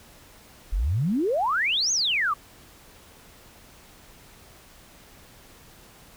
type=exponential two-way sweep; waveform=sine; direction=up then down; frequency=39.05 to 6700 to 1107 Hz; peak=-21 dBFS; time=0.72-2.34 s; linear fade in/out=10 ms; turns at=1.92 s; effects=pink hiss -51 dBFS RMS until 6.16 s